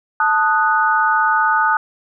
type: chord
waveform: sine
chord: D# diminished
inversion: second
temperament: equal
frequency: 880 / 1244.5 / 1480 Hz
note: A5 / D#6 / F#6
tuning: 0 / 0 / 0 cents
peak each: -17 dBFS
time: 0.2-1.77 s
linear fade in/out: 2 ms
effects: none